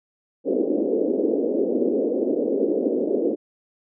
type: band-pass noise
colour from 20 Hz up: white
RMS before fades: -22 dBFS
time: 0.44-3.36 s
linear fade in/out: 50 ms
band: 240 to 510 Hz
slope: 48 dB/octave
effects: none